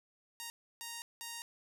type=tone bursts at uneven times; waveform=5% pulse; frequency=932.3 Hz; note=A#5; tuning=in tune; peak=-30 dBFS; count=3; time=0.4-0.5 / 0.81-1.02 / 1.21-1.42 s; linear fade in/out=0 ms; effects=none